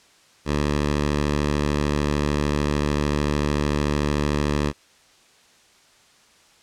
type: tone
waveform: 10% pulse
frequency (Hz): 73.42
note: D2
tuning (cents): 0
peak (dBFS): -12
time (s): 0.45-4.73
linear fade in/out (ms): 50
effects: white hiss -55 dBFS RMS until 6.62 s + low-pass 7000 Hz 12 dB/octave